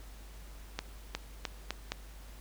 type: accelerating click train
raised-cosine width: 0.2 ms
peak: -16 dBFS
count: 5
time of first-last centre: 0.79-1.92 s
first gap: 360 ms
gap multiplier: 0.84
effects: added 50 Hz sine -47 dBFS peak until 2.4 s + pink hiss -56 dBFS RMS until 2.4 s